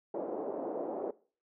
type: band-pass noise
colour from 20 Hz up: pink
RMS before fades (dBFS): -37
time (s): 0.14-1.11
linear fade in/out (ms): 5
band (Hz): 320 to 690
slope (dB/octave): 24
effects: noise-tail reverb RT60 0.4 s tail -20 dB re dry